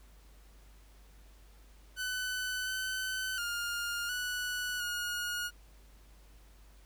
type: tone with pitch steps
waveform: sawtooth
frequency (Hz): 1504 / 1519 / 1412 / 1476 / 1439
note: F#6 / F#6 / F6 / F#6 / F#6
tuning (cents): +28 / +45 / +19 / -5 / -49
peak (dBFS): -30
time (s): 1.96-5.51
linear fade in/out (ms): 50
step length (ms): 710
effects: added 50 Hz sine -55 dBFS peak until 6.85 s + pink hiss -64 dBFS RMS until 6.85 s